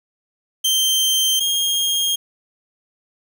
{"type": "tone pair in turn", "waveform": "sawtooth", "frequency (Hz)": [3136, 3237], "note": ["G7", "G#7"], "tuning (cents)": [0, -45], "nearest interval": "minor second", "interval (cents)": 55, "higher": "second", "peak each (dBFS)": [-12, -14], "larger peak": "first", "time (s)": [[0.64, 1.4], [1.4, 2.16]], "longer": "neither", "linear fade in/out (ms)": 10, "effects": []}